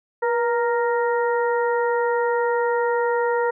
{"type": "harmonic tone with a mistuned harmonic", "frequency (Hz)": 466.2, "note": "A#4", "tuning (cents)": 0, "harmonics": [1, 2, 3, 4], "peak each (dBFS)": [-20, -24, -30, -31], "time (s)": [0.22, 3.51], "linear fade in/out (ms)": 10, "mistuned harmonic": 1, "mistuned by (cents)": 52, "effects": []}